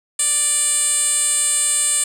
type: tone with band-pass filter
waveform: 10% pulse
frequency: 587.3 Hz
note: D5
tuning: in tune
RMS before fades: -18 dBFS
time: 0.19-2.04 s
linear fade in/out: 5 ms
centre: 8300 Hz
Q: 4.8
effects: none